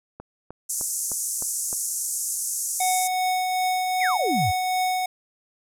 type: click train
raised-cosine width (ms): 1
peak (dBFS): -23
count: 6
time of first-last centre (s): 0.2-1.729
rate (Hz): 3.27
type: band-pass noise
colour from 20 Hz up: pink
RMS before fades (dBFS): -28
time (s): 0.69-3.08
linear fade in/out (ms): 10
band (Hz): 6200 to 12000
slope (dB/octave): 48
type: tone with tremolo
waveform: square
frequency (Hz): 739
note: F#5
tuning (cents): -2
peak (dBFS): -21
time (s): 2.8-5.06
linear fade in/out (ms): 5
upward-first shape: triangle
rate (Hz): 2.6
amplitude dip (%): 30
type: exponential sweep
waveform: sine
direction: down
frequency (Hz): 2489 to 78.8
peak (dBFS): -23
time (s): 4-4.52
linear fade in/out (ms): 20
effects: none